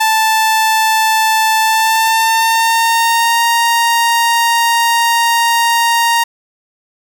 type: tone with pitch glide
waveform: sawtooth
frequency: 880 to 932.3 Hz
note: A5 to A#5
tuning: 0 to 0 cents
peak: -6 dBFS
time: 0-6.24 s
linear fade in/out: 10 ms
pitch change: +100 cents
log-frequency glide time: 1.61-3.44 s
effects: none